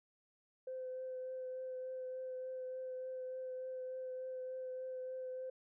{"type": "tone with vibrato", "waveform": "sine", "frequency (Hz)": 514, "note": "C5", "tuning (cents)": -31, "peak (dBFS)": -40, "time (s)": [0.67, 5.5], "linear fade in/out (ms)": 5, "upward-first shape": "triangle", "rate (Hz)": 3.4, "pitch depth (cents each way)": 15, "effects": ["tanh soft clip ceiling -36 dBFS"]}